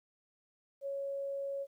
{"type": "tone", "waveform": "sine", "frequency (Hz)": 554.4, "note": "C#5", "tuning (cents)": 0, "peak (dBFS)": -35, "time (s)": [0.81, 1.67], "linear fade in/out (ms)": 50, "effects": ["12-bit"]}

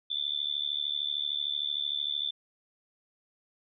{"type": "tone with amplitude modulation", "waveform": "sine", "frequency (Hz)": 3518, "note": "A7", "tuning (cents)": -1, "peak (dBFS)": -25, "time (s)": [0.1, 2.31], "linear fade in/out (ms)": 10, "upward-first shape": "sine", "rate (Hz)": 73.2, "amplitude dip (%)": 95, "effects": []}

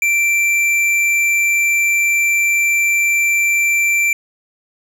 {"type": "tone with tanh clipping", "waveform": "sine", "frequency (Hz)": 2349, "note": "D7", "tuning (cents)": 0, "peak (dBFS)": -14, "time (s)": [0.02, 4.13], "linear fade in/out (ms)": 2, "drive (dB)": 12, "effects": []}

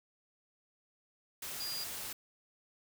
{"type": "tone in noise", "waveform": "sine", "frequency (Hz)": 4831, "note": "D8", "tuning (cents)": 48, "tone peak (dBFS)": -38, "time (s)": [1.6, 1.84], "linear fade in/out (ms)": 5, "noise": "white", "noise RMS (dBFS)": -42, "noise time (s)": [1.42, 2.13], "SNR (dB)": 1, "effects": []}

